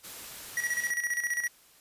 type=noise; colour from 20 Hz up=white; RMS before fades=-43 dBFS; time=0.03-0.92 s; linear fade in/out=20 ms
type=tone with tremolo; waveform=square; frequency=1923 Hz; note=B6; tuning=47 cents flat; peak=-27 dBFS; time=0.57-1.48 s; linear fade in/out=2 ms; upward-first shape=square; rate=15 Hz; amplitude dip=65%
effects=white hiss -59 dBFS RMS until 1.8 s + resampled to 32000 Hz